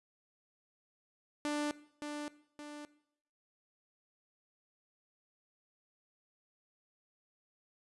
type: tone with echo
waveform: sawtooth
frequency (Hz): 295.4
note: D4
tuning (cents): +10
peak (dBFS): -29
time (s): 1.45-1.71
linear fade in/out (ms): 0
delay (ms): 570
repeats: 2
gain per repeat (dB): -6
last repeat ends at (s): 2.85
effects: noise-tail reverb RT60 0.7 s tail -18 dB re dry + resampled to 24000 Hz